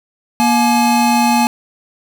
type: tone pair together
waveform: square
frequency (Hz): 237.2 / 850.7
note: A#3 / G#5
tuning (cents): +30 / +41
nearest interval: octave + minor seventh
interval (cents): 2211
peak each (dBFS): -14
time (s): 0.4-1.47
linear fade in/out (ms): 0
effects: none